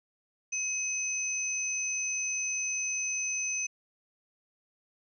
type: tone pair together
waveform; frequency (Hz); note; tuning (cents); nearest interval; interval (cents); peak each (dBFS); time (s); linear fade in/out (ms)
sine; 2550 / 6065; D#7 / F#8; +42 / +42; octave + minor third; 1500; -34 / -31; 0.52-3.67; 10
effects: none